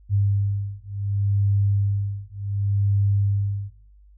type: beating tone pair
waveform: sine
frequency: 100 / 100.68 Hz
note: G2 / G2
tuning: +35 / +47 cents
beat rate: 0.68 Hz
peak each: -22 dBFS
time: 0.09-3.72 s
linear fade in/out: 50 ms
effects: noise-tail reverb RT60 0.6 s tail -25 dB re dry + added 50 Hz sine -48 dBFS peak until 4.17 s